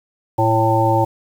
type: harmonic tone with a mistuned harmonic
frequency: 112.1 Hz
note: A2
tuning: 33 cents sharp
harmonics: 1 / 3 / 5 / 7 / 8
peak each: -18 / -20 / -20 / -20 / -18 dBFS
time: 0.38-1.05 s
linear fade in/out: 10 ms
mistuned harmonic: 5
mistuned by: -24 cents
effects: 7-bit